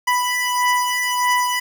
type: beating tone pair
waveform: 25% pulse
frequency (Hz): 987.8 / 989.4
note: B5 / B5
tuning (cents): 0 / +3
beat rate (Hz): 1.6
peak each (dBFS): -18 / -15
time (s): 0.07-1.6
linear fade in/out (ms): 10
effects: 8-bit